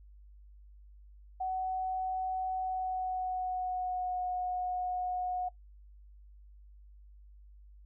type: tone with pitch glide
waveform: sine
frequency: 749 to 728.1 Hz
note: F#5 to F#5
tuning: +21 to -28 cents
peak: -31 dBFS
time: 1.4-5.49 s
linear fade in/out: 10 ms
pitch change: -49 cents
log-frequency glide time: 2.57-4.23 s
effects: noise-tail reverb RT60 0.1 s tail -18 dB re dry + added 50 Hz sine -52 dBFS peak until 7.85 s